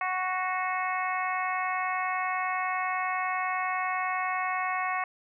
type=harmonic tone with a mistuned harmonic; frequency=370 Hz; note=F#4; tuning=in tune; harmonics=2 / 3 / 4 / 5 / 6 / 7; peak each=-32 / -31 / -40 / -35 / -35 / -41 dBFS; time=0.01-5.04 s; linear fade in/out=2 ms; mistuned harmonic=6; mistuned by=-25 cents; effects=none